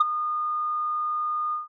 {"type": "tone with ADSR envelope", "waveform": "sine", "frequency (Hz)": 1222, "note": "D#6", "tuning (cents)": -32, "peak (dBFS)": -10, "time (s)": [0, 1.68], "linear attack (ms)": 9, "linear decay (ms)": 20, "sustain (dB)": -14, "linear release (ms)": 150, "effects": ["tanh soft clip ceiling -12 dBFS"]}